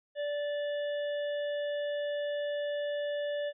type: harmonic tone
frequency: 583 Hz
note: D5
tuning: 13 cents flat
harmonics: 1 / 3 / 5 / 6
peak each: -31 / -43 / -49 / -49 dBFS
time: 0.15-3.53 s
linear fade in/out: 50 ms
effects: none